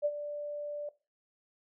sine tone with ADSR envelope, 587.3 Hz, D5, in tune, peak -24 dBFS, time 0.02-0.89 s, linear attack 33 ms, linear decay 51 ms, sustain -11 dB, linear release 3 ms, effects noise-tail reverb RT60 0.3 s tail -19 dB re dry

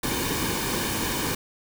pink noise with comb filter, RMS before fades -27 dBFS, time 0.03-1.35 s, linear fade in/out 5 ms, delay 1.5 ms, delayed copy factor -0.6, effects none

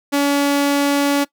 sawtooth tone, 283.8 Hz, C#4, 41 cents sharp, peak -10 dBFS, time 0.12-1.25 s, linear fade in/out 20 ms, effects noise-tail reverb RT60 0.1 s tail -20 dB re dry

